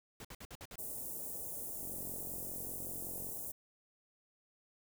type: noise bursts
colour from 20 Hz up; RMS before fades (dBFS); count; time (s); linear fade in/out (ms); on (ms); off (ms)
pink; -49; 6; 0.2-0.757; 2; 47; 55
type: band-stop noise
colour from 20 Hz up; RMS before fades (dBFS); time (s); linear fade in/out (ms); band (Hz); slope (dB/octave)
white; -43; 0.78-3.52; 10; 690 to 8400; 24
type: click train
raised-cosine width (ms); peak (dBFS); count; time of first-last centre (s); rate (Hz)
2; -38; 67; 1.83-3.29; 45.2
effects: none